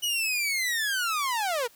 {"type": "linear sweep", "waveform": "sawtooth", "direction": "down", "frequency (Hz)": [2960, 446.1], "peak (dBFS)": -22, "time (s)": [0.02, 1.68], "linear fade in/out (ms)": 20, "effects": ["white hiss -57 dBFS RMS until 1.75 s"]}